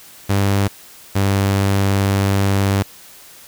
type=tone pair in turn; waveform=sawtooth; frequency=99.4 / 98.49 Hz; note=G2 / G2; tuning=+25 / +9 cents; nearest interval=unison; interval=16 cents; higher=first; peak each=-10 dBFS; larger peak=neither; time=0.29-0.68 / 1.15-2.83 s; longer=second; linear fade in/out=10 ms; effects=white hiss -42 dBFS RMS until 3.47 s